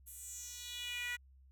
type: tone with high-pass filter sweep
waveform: 10% pulse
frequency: 486.4 Hz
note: B4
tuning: 26 cents flat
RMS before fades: -44 dBFS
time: 0.06-1.17 s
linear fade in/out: 20 ms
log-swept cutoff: 11000 to 1800 Hz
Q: 3.1
effects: added 66 Hz sine -59 dBFS peak until 1.51 s